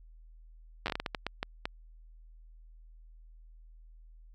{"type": "slowing click train", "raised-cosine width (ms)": 0.3, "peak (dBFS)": -16, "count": 12, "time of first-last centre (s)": [0.86, 1.655], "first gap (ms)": 9, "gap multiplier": 1.38, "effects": ["added 40 Hz sine -51 dBFS peak until 4.34 s"]}